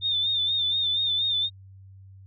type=tone with vibrato; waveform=sine; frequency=3600 Hz; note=A7; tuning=39 cents sharp; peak=-22 dBFS; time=0.01-1.5 s; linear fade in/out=50 ms; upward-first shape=sine; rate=4.2 Hz; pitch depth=56 cents each way; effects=added 96 Hz sine -45 dBFS peak until 2.26 s

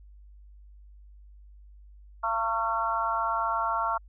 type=harmonic tone with a mistuned harmonic; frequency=227 Hz; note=A#3; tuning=46 cents flat; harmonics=3 / 4 / 5 / 6; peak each=-33 / -30 / -30 / -30 dBFS; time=2.23-3.98 s; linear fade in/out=10 ms; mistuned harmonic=5; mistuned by=-38 cents; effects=added 50 Hz sine -48 dBFS peak until 4.08 s

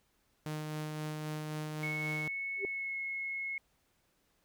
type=tone with tremolo; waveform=sawtooth; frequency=153.4 Hz; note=D#3; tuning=24 cents flat; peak=-32 dBFS; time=0.46-2.28 s; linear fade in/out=0 ms; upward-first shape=sine; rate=3.8 Hz; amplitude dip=25%
type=tone with pitch glide; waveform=sine; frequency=2203 to 2176 Hz; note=C#7 to C#7; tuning=-11 to -33 cents; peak=-35 dBFS; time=1.83-3.58 s; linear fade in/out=2 ms; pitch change=-22 cents; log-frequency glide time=2.65-2.98 s
type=tone with exponential growth; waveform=sine; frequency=395.2 Hz; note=G4; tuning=14 cents sharp; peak=-29 dBFS; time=2.56-2.65 s; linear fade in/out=1 ms; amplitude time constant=18 ms
effects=pink hiss -74 dBFS RMS until 4.44 s

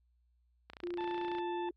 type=click train; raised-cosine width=0.3 ms; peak=-31 dBFS; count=21; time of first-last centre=0.7-1.385 s; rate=29.2 Hz
type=tone; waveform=sine; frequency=349.2 Hz; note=F4; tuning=in tune; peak=-36 dBFS; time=0.83-1.71 s; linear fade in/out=5 ms
type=harmonic tone; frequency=880 Hz; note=A5; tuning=in tune; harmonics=1 / 2 / 3 / 4; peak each=-38 / -51 / -53 / -54 dBFS; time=0.98-1.69 s; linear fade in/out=2 ms
effects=added 60 Hz sine -69 dBFS peak until 1.76 s + AAC 48 kbps

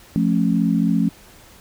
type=chord; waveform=sine; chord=F augmented; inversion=none; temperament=just; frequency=174.61 / 218.3 / 272.8 Hz; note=F3 / A3 / C#4; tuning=0 / -13 / -28 cents; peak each=-19 / -19 / -21 dBFS; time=0.16-1.09 s; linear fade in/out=0 ms; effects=pink hiss -47 dBFS RMS until 1.6 s

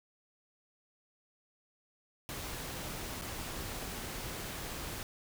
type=noise with dropouts; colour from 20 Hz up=pink; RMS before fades=-41 dBFS; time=2.29-5.03 s; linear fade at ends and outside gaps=0 ms; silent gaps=3.213-3.22 s; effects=none

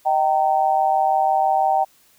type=tone with amplitude modulation; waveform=sine; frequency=774 Hz; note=G5; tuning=22 cents flat; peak=-11 dBFS; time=0.05-1.85 s; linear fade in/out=20 ms; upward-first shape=sine; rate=146 Hz; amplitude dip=90%; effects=white hiss -56 dBFS RMS until 2.18 s

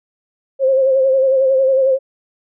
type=tone with vibrato; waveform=sine; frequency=531 Hz; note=C5; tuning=25 cents sharp; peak=-10 dBFS; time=0.59-1.99 s; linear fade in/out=50 ms; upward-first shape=sine; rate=11 Hz; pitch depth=43 cents each way; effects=none

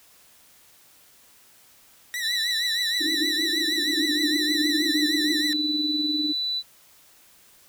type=tone with vibrato; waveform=sawtooth; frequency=1881 Hz; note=A#6; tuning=15 cents sharp; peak=-24 dBFS; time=2.14-5.53 s; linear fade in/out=0 ms; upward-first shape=triangle; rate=6.4 Hz; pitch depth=120 cents each way
type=tone with pitch glide; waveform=sine; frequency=3951 to 3974 Hz; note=B7 to B7; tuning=0 to +10 cents; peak=-24 dBFS; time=2.21-6.63 s; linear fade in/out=50 ms; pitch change=+10 cents; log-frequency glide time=4.15-4.28 s
type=band-pass noise; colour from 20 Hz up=white; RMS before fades=-31 dBFS; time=3-5.41 s; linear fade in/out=20 ms; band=290 to 340 Hz; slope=96 dB/octave
type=tone with tremolo; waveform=sine; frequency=299.9 Hz; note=D4; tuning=36 cents sharp; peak=-23 dBFS; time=3.99-6.33 s; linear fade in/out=10 ms; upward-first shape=sine; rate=20 Hz; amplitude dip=65%
effects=white hiss -55 dBFS RMS until 7.68 s

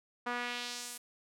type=tone with band-pass filter sweep; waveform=sawtooth; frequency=242.8 Hz; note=B3; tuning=29 cents flat; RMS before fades=-39 dBFS; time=0.26-0.98 s; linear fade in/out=10 ms; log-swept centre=1200 to 11000 Hz; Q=1.3; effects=none

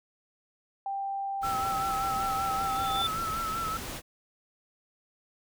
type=tone with pitch glide; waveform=sine; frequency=788 to 783 Hz; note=G5 to G5; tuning=+9 to -2 cents; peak=-30 dBFS; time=0.86-3.02 s; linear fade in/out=2 ms; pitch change=-11 cents; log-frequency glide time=1.44-1.53 s
type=noise; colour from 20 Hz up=pink; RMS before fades=-38 dBFS; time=1.41-4.02 s; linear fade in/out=50 ms
type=tone with vibrato; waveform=sine; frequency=1318.5 Hz; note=E6; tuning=in tune; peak=-30 dBFS; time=1.43-3.77 s; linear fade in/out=2 ms; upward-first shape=sine; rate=5.2 Hz; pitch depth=44 cents each way
type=tone with exponential growth; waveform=triangle; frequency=3520 Hz; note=A7; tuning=in tune; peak=-24 dBFS; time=2.51-3.07 s; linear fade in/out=5 ms; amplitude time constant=120 ms
effects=none

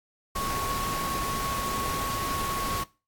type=tone in noise; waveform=sine; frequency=1104 Hz; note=C#6; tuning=7 cents flat; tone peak=-30 dBFS; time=0.35-2.84 s; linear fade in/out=10 ms; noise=pink; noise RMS=-33 dBFS; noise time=0.35-2.84 s; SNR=0 dB; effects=noise-tail reverb RT60 0.3 s tail -20 dB re dry + AAC 64 kbps

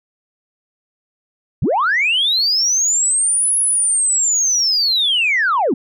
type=linear two-way sweep; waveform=sine; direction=up then down; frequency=74.2 to 10560 to 208.2 Hz; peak=-12 dBFS; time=1.62-5.74 s; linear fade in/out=5 ms; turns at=3.57 s; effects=tanh soft clip ceiling -9 dBFS

